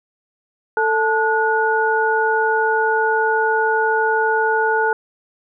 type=tone cluster; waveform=sine; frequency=443.6 / 876 / 1455 Hz; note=A4 / A5 / F#6; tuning=+14 / -8 / -29 cents; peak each=-19 dBFS; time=0.77-4.93 s; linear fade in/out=2 ms; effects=none